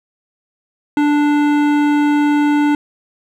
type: tone with hard clipping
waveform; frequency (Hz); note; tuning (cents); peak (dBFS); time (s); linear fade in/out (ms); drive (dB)
sine; 293.7; D4; 0; -13; 0.97-2.75; 2; 15
effects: none